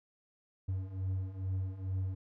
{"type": "beating tone pair", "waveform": "triangle", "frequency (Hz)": [93, 95.3], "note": ["F#2", "G2"], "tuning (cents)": [9, -48], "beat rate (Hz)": 2.3, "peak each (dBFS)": [-37, -33], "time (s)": [0.68, 2.15], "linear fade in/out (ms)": 10, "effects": []}